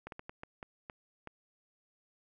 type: slowing click train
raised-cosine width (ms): 0.5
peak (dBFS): -28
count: 8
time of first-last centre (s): 0.07-1.273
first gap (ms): 52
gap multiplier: 1.39
effects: none